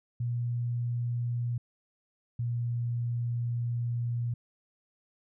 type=tone pair in turn; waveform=sine; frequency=120 / 119.17 Hz; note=B2 / A#2; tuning=-49 / +39 cents; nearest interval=unison; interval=12 cents; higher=first; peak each=-28 dBFS; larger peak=neither; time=0.2-1.58 / 2.39-4.34 s; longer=second; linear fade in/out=5 ms; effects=none